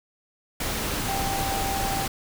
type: tone in noise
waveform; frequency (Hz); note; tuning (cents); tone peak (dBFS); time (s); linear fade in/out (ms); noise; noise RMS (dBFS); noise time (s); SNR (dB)
sine; 784; G5; 0; -28; 1.08-2.06; 5; pink; -28; 0.6-2.08; -3
effects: none